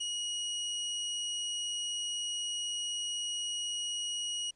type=tone; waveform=sawtooth; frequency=2899 Hz; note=F#7; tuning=36 cents flat; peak=-30 dBFS; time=0-4.51 s; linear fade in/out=10 ms; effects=pink hiss -72 dBFS RMS until 4.55 s + resampled to 22050 Hz